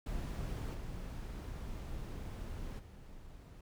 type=noise with level steps; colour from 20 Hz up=brown; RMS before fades=-39 / -43 / -52 dBFS; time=0.06-3.61 s; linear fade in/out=5 ms; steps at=0.73 / 2.78 s; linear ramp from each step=20 ms; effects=none